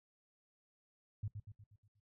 sine tone with echo, 103.83 Hz, G#2, in tune, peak -37 dBFS, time 1.23-1.28 s, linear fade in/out 5 ms, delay 120 ms, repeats 6, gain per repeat -6 dB, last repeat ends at 2 s, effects noise-tail reverb RT60 0.1 s tail -18 dB re dry

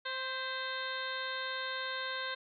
harmonic tone with a mistuned harmonic, 523.3 Hz, C5, in tune, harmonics 1 / 2 / 3 / 4 / 5 / 6 / 7 / 8, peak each -44 / -42 / -39 / -46 / -50 / -49 / -43 / -46 dBFS, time 0.05-2.35 s, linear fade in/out 10 ms, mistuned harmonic 4, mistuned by -48 cents, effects none

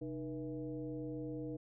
sine tone with frequency modulation, 306.6 Hz, D#4, 25 cents flat, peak -39 dBFS, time 0.01-1.57 s, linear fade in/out 10 ms, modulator 175 Hz, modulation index 1.1, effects none

